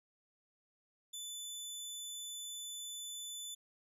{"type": "tone", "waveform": "20% pulse", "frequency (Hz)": 3503, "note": "A7", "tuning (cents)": -8, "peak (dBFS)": -37, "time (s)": [1.13, 3.55], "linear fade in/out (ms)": 10, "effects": []}